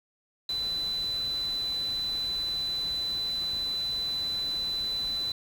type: tone in noise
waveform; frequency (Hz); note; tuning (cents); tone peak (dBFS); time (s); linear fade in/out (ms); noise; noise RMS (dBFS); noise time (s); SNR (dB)
sine; 4000; B7; +21; -28; 0.49-5.32; 2; pink; -45; 0.49-5.32; +14
effects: none